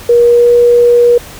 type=tone with pitch glide; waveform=sine; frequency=476.2 to 479.8 Hz; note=A#4 to A#4; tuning=+37 to +50 cents; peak=-3 dBFS; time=0.09-1.18 s; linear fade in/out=5 ms; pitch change=+13 cents; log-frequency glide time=0.28-0.5 s; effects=pink hiss -31 dBFS RMS until 1.39 s